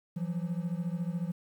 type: beating tone pair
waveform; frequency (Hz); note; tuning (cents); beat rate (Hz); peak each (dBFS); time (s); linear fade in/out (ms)
triangle; 167.9 / 181.9; E3 / F#3; +32 / -29; 14; -31 / -33; 0.16-1.32; 10
effects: 10-bit